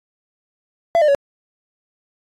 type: tone with pitch steps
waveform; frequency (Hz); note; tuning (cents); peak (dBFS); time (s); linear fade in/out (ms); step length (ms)
triangle; 675 / 603 / 561; E5 / D5 / C#5; +41 / +46 / +21; -9; 0.95-1.148; 0; 66
effects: AAC 32 kbps